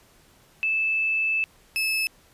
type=tone pair in turn; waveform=sine / 35% pulse; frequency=2627 / 2607 Hz; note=E7 / E7; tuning=-7 / -20 cents; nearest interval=unison; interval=13 cents; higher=first; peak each=-21 dBFS; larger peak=neither; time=0.63-1.44 / 1.76-2.07 s; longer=first; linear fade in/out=0 ms; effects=pink hiss -57 dBFS RMS until 2.33 s + resampled to 32000 Hz